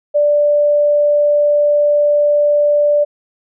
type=tone; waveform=sine; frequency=587.3 Hz; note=D5; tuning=in tune; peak=-9 dBFS; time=0.14-3.05 s; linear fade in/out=20 ms; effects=none